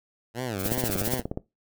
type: tone with vibrato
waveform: 10% pulse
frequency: 110 Hz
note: A2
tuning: in tune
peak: -21 dBFS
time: 0.34-1.23 s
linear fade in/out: 50 ms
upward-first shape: sine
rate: 2.8 Hz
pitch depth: 280 cents each way
type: noise with tremolo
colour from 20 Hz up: blue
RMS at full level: -28 dBFS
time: 0.58-1.21 s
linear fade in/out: 50 ms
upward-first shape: sine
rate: 15 Hz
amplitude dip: 85%
type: click train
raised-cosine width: 2 ms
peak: -16 dBFS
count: 13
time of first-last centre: 0.66-1.374 s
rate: 16.8 Hz
effects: noise-tail reverb RT60 0.2 s tail -19 dB re dry